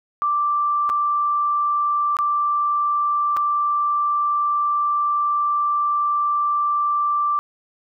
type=tone with dropouts; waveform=sine; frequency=1174.7 Hz; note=D6; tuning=in tune; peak=-17 dBFS; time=0.22-7.39 s; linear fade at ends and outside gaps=0 ms; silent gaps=0.893-0.899 / 2.168-2.188 / 3.366-3.37 s; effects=none